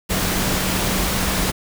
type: tone in noise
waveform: sine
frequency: 188.4 Hz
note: F#3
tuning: 32 cents sharp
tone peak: -27 dBFS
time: 0.09-1.52 s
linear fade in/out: 20 ms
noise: pink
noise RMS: -21 dBFS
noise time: 0.09-1.52 s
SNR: -9 dB
effects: none